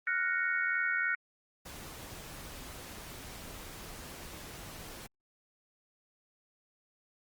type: chord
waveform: sine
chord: Gb major seventh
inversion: third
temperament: equal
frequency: 1396.9 / 1480 / 1864.7 / 2217 Hz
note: F6 / Gb6 / Bb6 / Db7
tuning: 0 / 0 / 0 / 0 cents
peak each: -36 / -32 / -34 / -36 dBFS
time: 0.07-1.15 s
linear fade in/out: 2 ms
type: noise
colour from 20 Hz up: pink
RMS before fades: -46 dBFS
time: 1.65-5.07 s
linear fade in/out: 10 ms
effects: Opus 32 kbps